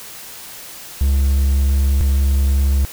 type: tone pair in turn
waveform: triangle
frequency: 68.6 / 68.6 Hz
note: C#2 / C#2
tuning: -17 / -17 cents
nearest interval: unison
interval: 0 cents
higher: neither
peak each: -10 dBFS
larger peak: neither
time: 1.01-2.01 / 2.01-2.85 s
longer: first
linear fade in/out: 0 ms
effects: white hiss -35 dBFS RMS until 2.92 s